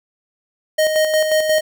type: tone with tremolo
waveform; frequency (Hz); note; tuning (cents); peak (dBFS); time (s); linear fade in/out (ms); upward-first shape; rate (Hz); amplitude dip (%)
square; 622.3; D#5; 0; -13; 0.78-1.61; 10; square; 5.6; 45
effects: none